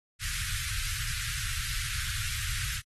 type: band-stop noise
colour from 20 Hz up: pink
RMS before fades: -33 dBFS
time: 0.19-2.82 s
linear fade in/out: 50 ms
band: 130 to 1400 Hz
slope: 48 dB/octave
effects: AAC 32 kbps